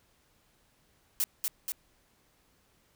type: noise with echo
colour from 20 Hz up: blue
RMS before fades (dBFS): -28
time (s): 1.2-1.24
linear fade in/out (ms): 0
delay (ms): 240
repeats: 2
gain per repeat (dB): -3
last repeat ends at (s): 1.72
effects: pink hiss -68 dBFS RMS until 2.95 s